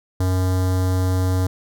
square tone with notch filter, 92.5 Hz, F#2, in tune, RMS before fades -19 dBFS, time 0.2-1.47 s, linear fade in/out 5 ms, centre 2500 Hz, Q 0.83, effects none

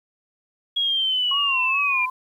sine linear sweep, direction down, 3322 to 2371 Hz, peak -19 dBFS, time 0.76-2.06 s, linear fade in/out 10 ms
sine tone with vibrato, 1077 Hz, C6, 50 cents sharp, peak -25 dBFS, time 1.31-2.1 s, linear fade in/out 5 ms, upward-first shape sine, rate 2.4 Hz, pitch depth 110 cents each way
effects 9-bit

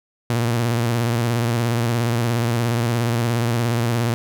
sawtooth tone with vibrato, 117.6 Hz, A#2, 16 cents sharp, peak -14 dBFS, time 0.3-4.14 s, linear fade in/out 0 ms, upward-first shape square, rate 17 Hz, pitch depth 48 cents each way, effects none

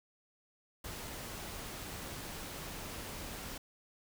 pink noise, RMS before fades -44 dBFS, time 0.84-3.58 s, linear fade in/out 5 ms, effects none

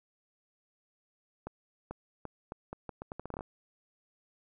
accelerating click train, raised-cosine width 1 ms, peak -25 dBFS, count 15, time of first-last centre 1.47-3.408 s, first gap 440 ms, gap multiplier 0.78, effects none

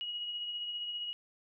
sine tone with tremolo, 2900 Hz, F#7, 35 cents flat, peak -34 dBFS, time 0.01-1.13 s, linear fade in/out 0 ms, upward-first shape triangle, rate 15 Hz, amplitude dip 40%, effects none

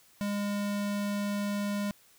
square tone, 203.8 Hz, G#3, 32 cents flat, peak -30 dBFS, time 0.21-1.91 s, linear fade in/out 0 ms, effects white hiss -61 dBFS RMS until 2.18 s

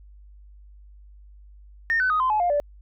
sine tone with pitch steps, 1828 / 1510.8 / 1248.6 / 1031.9 / 852.8 / 704.8 / 582.5 Hz, A#6 / F#6 / D#6 / C6 / G#5 / F5 / D5, -34 / +36 / +6 / -24 / +46 / +16 / -14 cents, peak -18 dBFS, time 1.9-2.6 s, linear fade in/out 0 ms, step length 100 ms, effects tanh soft clip ceiling -14 dBFS + added 50 Hz sine -45 dBFS peak until 2.81 s

